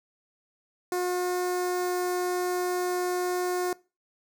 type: tone with notch filter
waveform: sawtooth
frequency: 359.9 Hz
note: F#4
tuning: 48 cents flat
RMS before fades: -28 dBFS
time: 0.92-3.73 s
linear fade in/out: 2 ms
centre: 3000 Hz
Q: 0.91
effects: noise-tail reverb RT60 0.3 s tail -22 dB re dry